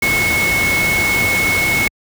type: tone in noise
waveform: sine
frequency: 2193 Hz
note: C#7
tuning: 19 cents flat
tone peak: -14 dBFS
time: 0.02-1.88 s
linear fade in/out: 5 ms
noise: pink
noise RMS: -20 dBFS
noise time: 0.02-1.88 s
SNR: +3 dB
effects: high-pass 60 Hz 12 dB/octave